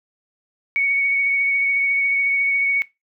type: tone with vibrato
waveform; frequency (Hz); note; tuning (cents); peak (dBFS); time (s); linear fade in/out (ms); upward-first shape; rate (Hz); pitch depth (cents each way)
sine; 2229; C#7; +9; -16; 0.76-2.82; 0; sine; 14; 15
effects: noise-tail reverb RT60 0.2 s tail -19 dB re dry